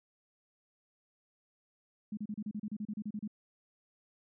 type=tone bursts; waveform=sine; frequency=210.5 Hz; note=G#3; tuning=24 cents sharp; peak=-35 dBFS; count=14; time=2.12-3.277 s; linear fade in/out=5 ms; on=52 ms; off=33 ms; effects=none